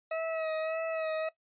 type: tone with vibrato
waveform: 40% pulse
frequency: 641 Hz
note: E5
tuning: 49 cents flat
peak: -30 dBFS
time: 0.11-1.29 s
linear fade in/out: 5 ms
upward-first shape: sine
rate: 1.7 Hz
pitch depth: 28 cents each way
effects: noise-tail reverb RT60 0.1 s tail -17 dB re dry + resampled to 8000 Hz